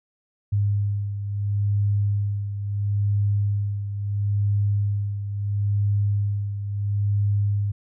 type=beating tone pair; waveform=sine; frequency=101.7 / 102.44 Hz; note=G#2 / G#2; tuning=-36 / -23 cents; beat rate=0.74 Hz; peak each=-21 / -28 dBFS; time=0.52-7.72 s; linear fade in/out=10 ms; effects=none